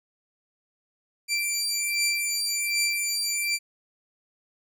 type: beating tone pair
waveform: 15% pulse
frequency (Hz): 2349 / 2350.3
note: D7 / D7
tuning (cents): 0 / +1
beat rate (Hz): 1.3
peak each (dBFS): -21 / -20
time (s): 1.28-3.59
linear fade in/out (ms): 50
effects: none